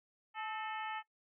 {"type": "harmonic tone with a mistuned harmonic", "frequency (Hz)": 433.7, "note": "A4", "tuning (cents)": -25, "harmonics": [2, 3, 4, 5, 6, 7], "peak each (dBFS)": [-41, -45, -47, -49, -51, -52], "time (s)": [0.34, 1.03], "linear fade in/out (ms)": 50, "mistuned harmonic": 4, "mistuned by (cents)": 57, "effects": ["noise-tail reverb RT60 0.1 s tail -18 dB re dry"]}